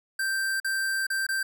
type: tone with dropouts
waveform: square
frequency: 1568 Hz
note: G6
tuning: in tune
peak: -26 dBFS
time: 0.19-1.43 s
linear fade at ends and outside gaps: 5 ms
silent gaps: 0.601-0.645 / 1.068-1.101 / 1.267-1.288 s
effects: none